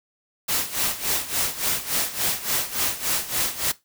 white noise with tremolo, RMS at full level -22 dBFS, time 0.48-3.72 s, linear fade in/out 10 ms, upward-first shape sine, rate 3.5 Hz, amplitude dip 80%, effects noise-tail reverb RT60 0.2 s tail -18 dB re dry

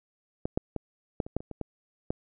clicks, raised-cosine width 2 ms, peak -16 / -12 / -18 / -14 / -26 / -14 / -28 / -25 / -19 / -15 dBFS, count 10, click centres 0.455 / 0.575 / 0.763 / 1.202 / 1.265 / 1.366 / 1.405 / 1.513 / 1.613 / 2.105 s, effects none

